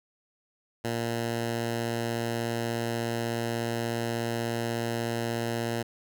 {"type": "tone", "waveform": "10% pulse", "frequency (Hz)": 116.54, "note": "A#2", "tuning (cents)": 0, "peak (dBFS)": -20, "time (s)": [0.84, 5.83], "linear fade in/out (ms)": 10, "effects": []}